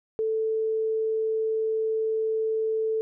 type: tone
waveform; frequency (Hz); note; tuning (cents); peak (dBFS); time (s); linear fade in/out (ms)
sine; 441; A4; +4; -23; 0.19-3.01; 0
effects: none